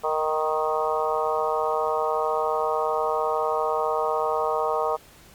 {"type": "harmonic tone with a mistuned harmonic", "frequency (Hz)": 155.56, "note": "D#3", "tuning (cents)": 0, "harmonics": [3, 4, 5, 6, 7, 8], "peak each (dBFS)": [-27, -28, -29, -30, -30, -31], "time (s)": [0.03, 4.97], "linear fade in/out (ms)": 20, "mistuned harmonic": 6, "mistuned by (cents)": 15, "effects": ["pink hiss -51 dBFS RMS until 5.34 s", "Opus 48 kbps"]}